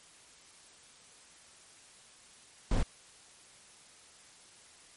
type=noise; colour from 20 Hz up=brown; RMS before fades=-27 dBFS; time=2.71-2.83 s; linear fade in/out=2 ms; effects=white hiss -57 dBFS RMS until 4.96 s + MP3 48 kbps